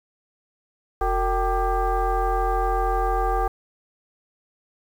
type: tone with frequency modulation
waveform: sine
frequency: 366.4 Hz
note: F#4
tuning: 17 cents flat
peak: -19 dBFS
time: 1.01-3.48 s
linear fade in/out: 5 ms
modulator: 410 Hz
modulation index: 1.9
effects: 8-bit